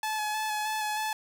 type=tone with vibrato; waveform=sawtooth; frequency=857 Hz; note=A5; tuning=46 cents flat; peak=-25 dBFS; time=0.03-1.13 s; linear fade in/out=2 ms; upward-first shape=square; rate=3.2 Hz; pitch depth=17 cents each way; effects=none